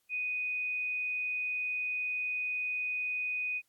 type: tone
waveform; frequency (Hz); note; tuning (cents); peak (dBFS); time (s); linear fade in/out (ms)
sine; 2489; D#7; 0; -31; 0.09-3.62; 50
effects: white hiss -75 dBFS RMS until 3.68 s + AAC 64 kbps